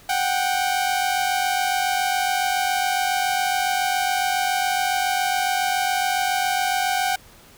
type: tone pair together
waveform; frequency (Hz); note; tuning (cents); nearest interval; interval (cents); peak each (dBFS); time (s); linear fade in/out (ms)
sawtooth; 736 / 783.2; F#5 / G5; -9 / -2; minor second; 107; -19; 0.09-7.16; 5
effects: pink hiss -49 dBFS RMS until 7.57 s